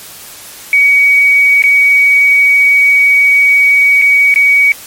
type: tone with dropouts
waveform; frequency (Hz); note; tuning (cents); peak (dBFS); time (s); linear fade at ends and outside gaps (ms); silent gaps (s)
sine; 2257; C#7; +31; -4; 0.73-4.72; 1; 1.622-1.638 / 4.016-4.021 / 4.341-4.359
effects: white hiss -31 dBFS RMS until 4.86 s + MP3 64 kbps